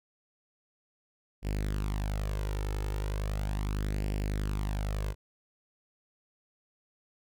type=tone with flanger; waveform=sawtooth; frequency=50.9 Hz; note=G#1; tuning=34 cents flat; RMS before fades=-32 dBFS; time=1.42-5.15 s; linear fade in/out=50 ms; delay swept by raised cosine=0.39 to 2.29 ms; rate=0.37 Hz; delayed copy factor=+0.6; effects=none